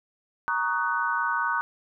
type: chord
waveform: sine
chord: D# minor seventh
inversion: second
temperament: just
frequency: 933.4 / 1120.1 / 1244.5 / 1493.4 Hz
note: A#5 / C#6 / D#6 / F#6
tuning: +2 / +18 / 0 / +16 cents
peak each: -29 / -30 / -31 / -27 dBFS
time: 0.48-1.61 s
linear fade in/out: 0 ms
effects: none